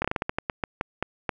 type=slowing click train; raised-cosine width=0.5 ms; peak=-10 dBFS; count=13; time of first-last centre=0.02-1.292 s; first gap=25 ms; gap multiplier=1.24; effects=none